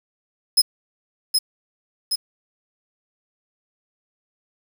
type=tone with echo; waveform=sawtooth; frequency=5110 Hz; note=D#8; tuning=45 cents sharp; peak=-9 dBFS; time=0.57-0.62 s; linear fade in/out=10 ms; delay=770 ms; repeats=2; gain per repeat=-4 dB; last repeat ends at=2.16 s; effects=7-bit